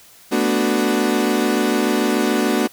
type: chord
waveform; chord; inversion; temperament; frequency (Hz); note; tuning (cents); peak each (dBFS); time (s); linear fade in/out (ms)
35% pulse; B minor seventh; third; equal; 220 / 246.9 / 293.7 / 370; A3 / B3 / D4 / F#4; 0 / 0 / 0 / 0; -20; 0.31-2.68; 20
effects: white hiss -47 dBFS RMS until 2.72 s